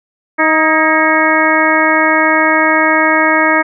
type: harmonic tone with a mistuned harmonic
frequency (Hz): 313.8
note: D#4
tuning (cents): +15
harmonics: 1 / 2 / 3 / 4 / 5 / 6 / 7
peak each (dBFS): -16 / -16 / -16 / -16 / -16 / -16 / -16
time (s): 0.38-3.63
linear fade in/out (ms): 20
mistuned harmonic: 5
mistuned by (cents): +61
effects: none